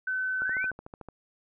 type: tone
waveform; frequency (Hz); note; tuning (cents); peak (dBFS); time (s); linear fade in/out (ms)
sine; 1518; F#6; +44; -27; 0.07-0.71; 5
type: linear sweep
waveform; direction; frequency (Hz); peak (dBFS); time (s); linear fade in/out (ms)
sine; up; 1318.5 to 2489; -34; 0.4-0.66; 10
type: click train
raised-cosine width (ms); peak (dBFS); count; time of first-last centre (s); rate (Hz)
1; -28; 10; 0.42-1.087; 13.5
effects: none